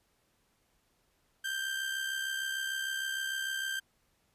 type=tone with amplitude modulation; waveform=30% pulse; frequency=1572 Hz; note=G6; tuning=4 cents sharp; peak=-28 dBFS; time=1.44-3.8 s; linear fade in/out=10 ms; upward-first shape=sine; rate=66.6 Hz; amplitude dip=50%; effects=pink hiss -73 dBFS RMS until 4.34 s + resampled to 32000 Hz